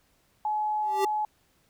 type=tone; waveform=sine; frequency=850 Hz; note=G#5; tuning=40 cents sharp; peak=-25 dBFS; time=0.45-1.25 s; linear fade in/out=2 ms
type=tone with exponential growth; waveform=square; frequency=392 Hz; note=G4; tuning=in tune; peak=-22 dBFS; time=0.82-1.05 s; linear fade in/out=5 ms; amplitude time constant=50 ms
effects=pink hiss -67 dBFS RMS until 1.69 s